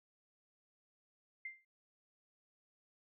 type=tone with exponential decay; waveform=sine; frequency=2093 Hz; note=C7; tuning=in tune; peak=-39 dBFS; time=1.45-1.65 s; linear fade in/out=5 ms; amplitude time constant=43 ms; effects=none